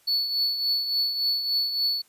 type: tone with tremolo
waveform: triangle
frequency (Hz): 4435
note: C#8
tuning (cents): 0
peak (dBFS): -19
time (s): 0.07-2.02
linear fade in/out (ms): 10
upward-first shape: triangle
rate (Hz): 3.5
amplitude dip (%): 60
effects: white hiss -61 dBFS RMS until 2.08 s + resampled to 32000 Hz